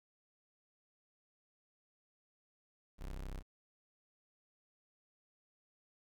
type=tone; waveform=35% pulse; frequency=32.7 Hz; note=C1; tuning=in tune; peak=-40 dBFS; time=2.98-3.43 s; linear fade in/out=50 ms; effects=11-bit